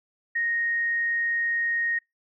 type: tone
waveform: sine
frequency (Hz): 1864.7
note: A#6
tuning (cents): 0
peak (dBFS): -23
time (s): 0.35-1.99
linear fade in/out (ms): 10
effects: noise-tail reverb RT60 0.2 s tail -26 dB re dry